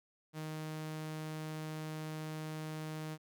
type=tone; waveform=sawtooth; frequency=155.9 Hz; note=D#3; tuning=4 cents sharp; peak=-36 dBFS; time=0.33-3.18 s; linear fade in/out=50 ms; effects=none